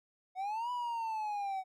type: linear two-way sweep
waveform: triangle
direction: up then down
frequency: 730 to 990 to 749 Hz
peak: -32 dBFS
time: 0.35-1.64 s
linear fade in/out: 50 ms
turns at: 0.71 s
effects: none